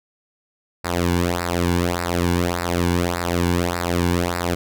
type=tone with flanger; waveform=sawtooth; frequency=87.31 Hz; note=F2; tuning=in tune; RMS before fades=-21 dBFS; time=0.84-4.55 s; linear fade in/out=10 ms; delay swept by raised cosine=0.31 to 1.61 ms; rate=1.7 Hz; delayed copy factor=-0.8; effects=none